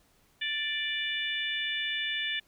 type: harmonic tone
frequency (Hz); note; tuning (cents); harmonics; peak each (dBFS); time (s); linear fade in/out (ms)
587.3; D5; 0; 3 / 4 / 5 / 6; -34 / -36 / -35 / -35; 0.41-2.4; 10
effects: pink hiss -66 dBFS RMS until 2.47 s